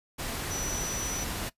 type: tone in noise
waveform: sine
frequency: 5920 Hz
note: F#8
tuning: in tune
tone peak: -33 dBFS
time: 0.5-1.25 s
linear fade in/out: 20 ms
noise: pink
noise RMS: -34 dBFS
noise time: 0.18-1.5 s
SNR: -2 dB
effects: noise-tail reverb RT60 0.1 s tail -19 dB re dry + resampled to 32000 Hz